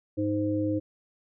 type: harmonic tone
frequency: 103.83 Hz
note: G#2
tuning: in tune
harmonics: 1 / 3 / 5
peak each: -32 / -26 / -32 dBFS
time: 0.17-0.8 s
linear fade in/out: 20 ms
effects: none